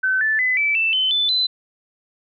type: tone with pitch steps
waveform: sine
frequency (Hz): 1526 / 1752.9 / 2014 / 2313 / 2657 / 3052 / 3506 / 4027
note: G6 / A6 / B6 / D7 / E7 / G7 / A7 / B7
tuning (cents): -47 / -7 / +33 / -27 / +13 / -47 / -7 / +33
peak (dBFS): -16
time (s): 0.03-1.47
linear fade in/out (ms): 10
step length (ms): 180
effects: none